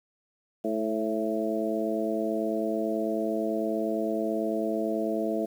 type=harmonic tone with a mistuned harmonic; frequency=109 Hz; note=A2; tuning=16 cents flat; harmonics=2 / 3 / 4 / 5 / 6; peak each=-32 / -31 / -33 / -35 / -31 dBFS; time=0.64-5.46 s; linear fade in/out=10 ms; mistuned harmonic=6; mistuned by=+25 cents; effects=9-bit